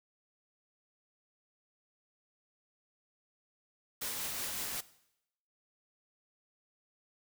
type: noise with tremolo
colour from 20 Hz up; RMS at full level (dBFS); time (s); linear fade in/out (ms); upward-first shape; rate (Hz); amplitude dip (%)
white; -37; 4.01-4.81; 10; triangle; 5.4; 25
effects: noise-tail reverb RT60 0.8 s tail -18 dB re dry